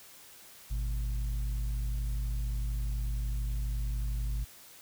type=tone pair together; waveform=sine; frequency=52.08 / 123.47 Hz; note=G#1 / B2; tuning=+6 / 0 cents; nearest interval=octave + minor third; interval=1494 cents; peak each=-28 / -37 dBFS; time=0.7-4.45 s; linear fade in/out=20 ms; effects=tanh soft clip ceiling -27 dBFS + white hiss -53 dBFS RMS until 4.81 s